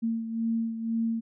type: beating tone pair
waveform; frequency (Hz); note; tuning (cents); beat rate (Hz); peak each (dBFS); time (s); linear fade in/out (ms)
sine; 227.1 / 229.1; A#3 / A#3; -45 / -30; 2; -27 / -34; 0.02-1.21; 20
effects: none